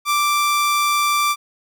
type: tone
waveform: sawtooth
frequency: 1174.7 Hz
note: D6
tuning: in tune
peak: -12 dBFS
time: 0.05-1.36 s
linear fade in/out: 50 ms
effects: none